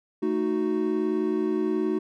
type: chord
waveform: triangle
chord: D# diminished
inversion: second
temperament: equal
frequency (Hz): 220 / 311.1 / 370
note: A3 / D#4 / F#4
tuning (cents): 0 / 0 / 0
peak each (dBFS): -28 / -25 / -24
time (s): 0.22-1.99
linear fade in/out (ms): 10
effects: none